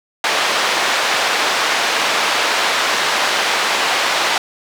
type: band-pass noise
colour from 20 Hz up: pink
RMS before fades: -17 dBFS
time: 0.24-4.38 s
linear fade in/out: 2 ms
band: 720 to 4700 Hz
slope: 12 dB/octave
effects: none